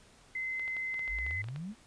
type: tone with pitch glide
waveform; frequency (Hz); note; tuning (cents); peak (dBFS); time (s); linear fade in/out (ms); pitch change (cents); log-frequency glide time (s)
sine; 2057 to 2039; C7 to C7; -30 to -45; -33; 0.35-1.42; 5; -15; 1.16-1.24
type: clicks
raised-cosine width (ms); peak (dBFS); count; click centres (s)
0.3; -31; 12; 0.596 / 0.679 / 0.767 / 0.942 / 0.993 / 1.078 / 1.187 / 1.265 / 1.31 / 1.442 / 1.486 / 1.561
type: exponential sweep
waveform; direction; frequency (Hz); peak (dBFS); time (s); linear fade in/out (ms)
sine; up; 42.75 to 232.3; -37; 1.07-1.75; 50
effects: pink hiss -60 dBFS RMS until 1.86 s + resampled to 22050 Hz

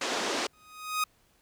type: band-pass noise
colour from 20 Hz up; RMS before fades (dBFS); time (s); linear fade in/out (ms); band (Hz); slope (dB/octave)
pink; -31; 0.01-0.47; 5; 270 to 7000; 24
type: tone with exponential growth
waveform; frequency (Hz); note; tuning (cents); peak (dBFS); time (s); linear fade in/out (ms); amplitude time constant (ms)
sawtooth; 1250; D#6; +8; -20; 0.53-1.04; 5; 110
effects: pink hiss -66 dBFS RMS until 1.41 s

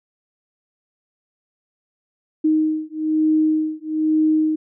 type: beating tone pair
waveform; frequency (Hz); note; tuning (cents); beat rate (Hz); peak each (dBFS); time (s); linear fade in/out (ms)
sine; 311.1 / 312.2; D#4 / D#4; 0 / +6; 1.1; -19; 2.44-4.56; 10
effects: none

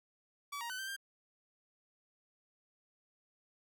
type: tone with pitch steps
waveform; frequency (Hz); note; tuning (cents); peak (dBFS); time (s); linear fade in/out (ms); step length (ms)
sawtooth; 1145 / 940 / 1509 / 1560 / 1591; D6 / A#5 / F#6 / G6 / G6; -44 / +14 / +34 / -9 / +25; -36; 0.52-0.965; 10; 89
effects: none

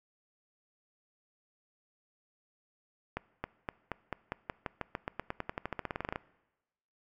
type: accelerating click train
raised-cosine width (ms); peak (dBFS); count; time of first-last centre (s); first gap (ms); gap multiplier
0.5; -19; 27; 3.17-6.159; 270; 0.92
effects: noise-tail reverb RT60 1.0 s tail -21 dB re dry

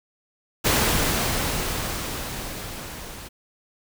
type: noise with level ramp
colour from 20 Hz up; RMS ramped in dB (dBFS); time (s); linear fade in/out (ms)
pink; -19 to -39; 0.64-3.29; 20
effects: none

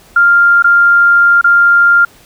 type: tone with dropouts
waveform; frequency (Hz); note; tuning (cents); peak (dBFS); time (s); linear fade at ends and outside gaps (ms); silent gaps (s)
sine; 1396.9; F6; 0; -4; 0.16-2.05; 5; 0.624-0.642 / 1.413-1.442
effects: pink hiss -43 dBFS RMS until 2.25 s

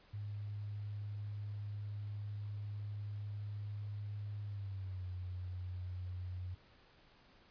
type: tone with pitch glide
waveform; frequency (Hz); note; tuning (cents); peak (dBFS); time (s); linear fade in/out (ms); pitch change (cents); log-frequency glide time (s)
sine; 103.2 to 90.88; G#2 to F#2; -10 to -31; -40; 0.13-6.55; 10; -221; 4.44-5.07
effects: pink hiss -65 dBFS RMS until 7.5 s + resampled to 11025 Hz

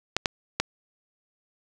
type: clicks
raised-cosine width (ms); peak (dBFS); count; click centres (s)
0.2; -5; 3; 0.166 / 0.258 / 0.6
effects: none

